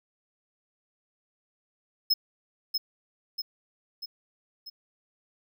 square tone with echo, 5160 Hz, E8, 38 cents flat, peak -20 dBFS, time 2.1-2.14 s, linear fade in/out 10 ms, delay 640 ms, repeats 4, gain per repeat -5 dB, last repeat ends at 4.7 s, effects none

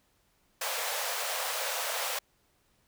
pink high-pass noise, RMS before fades -33 dBFS, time 0.61-2.19 s, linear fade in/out 5 ms, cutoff 480 Hz, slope 96 dB/octave, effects pink hiss -70 dBFS RMS until 2.87 s

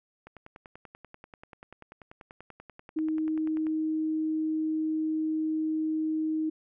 click train, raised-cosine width 0.5 ms, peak -31 dBFS, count 36, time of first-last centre 0.27-3.668 s, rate 10.3 Hz
sine tone, 313.9 Hz, D#4, 15 cents sharp, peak -26 dBFS, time 2.96-6.5 s, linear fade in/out 10 ms
effects none

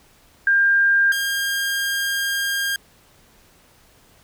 sine / sawtooth tone pair in turn, 1600 / 1610.2 Hz, G6 / G6, +35 / +46 cents, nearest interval unison, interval 11 cents, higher second, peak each -13 / -17 dBFS, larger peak first, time 0.47-1.12 / 1.12-2.76 s, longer second, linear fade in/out 2 ms, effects pink hiss -54 dBFS RMS until 4.23 s

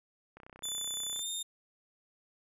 click train, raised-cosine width 0.5 ms, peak -35 dBFS, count 27, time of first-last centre 0.37-1.193 s, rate 31.6 Hz
20% pulse tone with pitch glide, 3500 to 3644 Hz, A7 to A#7, -10 to -40 cents, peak -29 dBFS, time 0.63-1.43 s, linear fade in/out 10 ms, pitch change +70 cents, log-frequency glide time 1.12-1.29 s
effects none

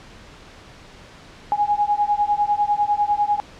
sine beating tone pair, 823 / 833 Hz, G#5 / G#5, -16 / +5 cents, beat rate 10 Hz, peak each -20 dBFS, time 1.52-3.4 s, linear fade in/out 0 ms, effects pink hiss -44 dBFS RMS until 3.59 s + low-pass 5000 Hz 12 dB/octave

